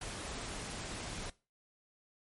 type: noise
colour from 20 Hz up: pink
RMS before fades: -42 dBFS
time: 0.01-1.3 s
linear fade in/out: 5 ms
effects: noise-tail reverb RT60 0.3 s tail -20 dB re dry + MP3 48 kbps